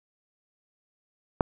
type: click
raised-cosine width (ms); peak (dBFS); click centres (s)
1; -7; 1.408
effects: none